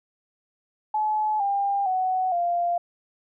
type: tone with pitch steps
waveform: sine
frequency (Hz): 856 / 798.7 / 745.2 / 695.3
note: A5 / G5 / F#5 / F5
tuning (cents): -48 / +32 / +12 / -8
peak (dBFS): -21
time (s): 0.94-2.78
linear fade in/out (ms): 5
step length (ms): 460
effects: none